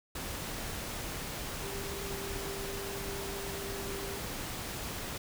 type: tone in noise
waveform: sine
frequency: 395.5 Hz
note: G4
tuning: 15 cents sharp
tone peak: -41 dBFS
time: 1.63-4.19 s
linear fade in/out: 5 ms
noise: pink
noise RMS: -39 dBFS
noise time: 0.15-5.18 s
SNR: -5 dB
effects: none